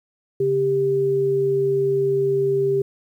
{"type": "tone pair together", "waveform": "sine", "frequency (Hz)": [139.76, 395.3], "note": ["C#3", "G4"], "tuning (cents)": [15, 15], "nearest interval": "octave + tritone", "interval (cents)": 1800, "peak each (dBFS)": [-27, -17], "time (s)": [0.4, 2.82], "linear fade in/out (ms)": 5, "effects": ["9-bit"]}